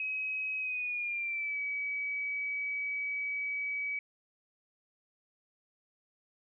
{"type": "tone with pitch glide", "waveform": "sine", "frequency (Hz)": [2542, 2278], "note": ["D#7", "C#7"], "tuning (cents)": [36, 47], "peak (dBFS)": -32, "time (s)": [0, 3.99], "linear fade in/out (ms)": 2, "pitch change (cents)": -189, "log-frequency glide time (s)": [0.59, 1.6], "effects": []}